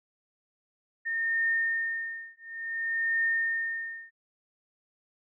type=tone with tremolo; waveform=sine; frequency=1825 Hz; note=A#6; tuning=37 cents flat; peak=-23 dBFS; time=1.05-4.11 s; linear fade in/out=20 ms; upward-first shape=triangle; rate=0.57 Hz; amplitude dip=100%; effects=none